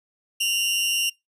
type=tone pair together; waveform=sawtooth; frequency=2786 / 2985 Hz; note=F7 / F#7; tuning=-5 / +15 cents; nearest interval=minor second; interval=120 cents; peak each=-18 / -26 dBFS; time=0.4-1.1 s; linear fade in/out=10 ms; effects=noise-tail reverb RT60 0.2 s tail -26 dB re dry + resampled to 32000 Hz